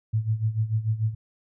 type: tone with tremolo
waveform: sine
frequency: 110 Hz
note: A2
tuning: in tune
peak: -19 dBFS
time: 0.13-1.15 s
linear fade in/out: 10 ms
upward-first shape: sine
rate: 6.8 Hz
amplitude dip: 80%
effects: none